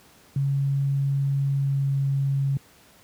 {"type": "tone with pitch glide", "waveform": "sine", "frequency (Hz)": [138.59, 137.71], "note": ["C#3", "C#3"], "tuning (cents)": [0, -11], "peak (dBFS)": -20, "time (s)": [0.36, 2.57], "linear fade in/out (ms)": 2, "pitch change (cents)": -11, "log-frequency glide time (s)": [1.45, 1.92], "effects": ["pink hiss -54 dBFS RMS until 3.03 s", "high-pass 80 Hz 12 dB/octave"]}